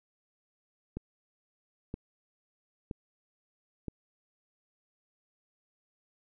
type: click train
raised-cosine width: 3 ms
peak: -23 dBFS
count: 4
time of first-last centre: 0.97-3.883 s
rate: 1.03 Hz
effects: none